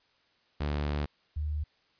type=tone pair in turn; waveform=sawtooth / sine; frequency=73.42 / 75.44 Hz; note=D2 / D2; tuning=0 / +47 cents; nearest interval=unison; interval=47 cents; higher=second; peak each=-25 / -29 dBFS; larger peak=first; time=0.6-1.06 / 1.36-1.64 s; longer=first; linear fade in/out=10 ms; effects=white hiss -68 dBFS RMS until 1.99 s + resampled to 11025 Hz